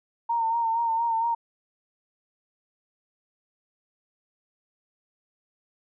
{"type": "tone with vibrato", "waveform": "sine", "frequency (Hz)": 918, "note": "A#5", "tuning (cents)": -27, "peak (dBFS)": -22, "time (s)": [0.29, 1.35], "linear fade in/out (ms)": 10, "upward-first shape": "sine", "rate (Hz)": 4.3, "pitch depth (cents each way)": 39, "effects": []}